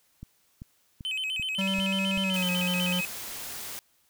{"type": "click train", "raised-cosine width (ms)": 5, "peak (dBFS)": -28, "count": 6, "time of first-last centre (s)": [0.23, 2.176], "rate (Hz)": 2.57}
{"type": "tone with vibrato", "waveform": "triangle", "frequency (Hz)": 2794, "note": "F7", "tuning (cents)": 0, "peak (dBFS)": -27, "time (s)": [1.05, 3.05], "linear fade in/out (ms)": 0, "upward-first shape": "square", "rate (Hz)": 8, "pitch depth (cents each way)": 160}
{"type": "tone with pitch glide", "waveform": "square", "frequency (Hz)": [192.9, 179.98], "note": ["G3", "F#3"], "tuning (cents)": [-28, -48], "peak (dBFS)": -28, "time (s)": [1.58, 3.01], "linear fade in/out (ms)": 10, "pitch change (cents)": -120, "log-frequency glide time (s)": [2.23, 2.48]}
{"type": "noise", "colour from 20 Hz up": "white", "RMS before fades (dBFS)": -38, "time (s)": [2.34, 3.79], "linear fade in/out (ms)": 0}
{"effects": ["white hiss -67 dBFS RMS until 4.09 s"]}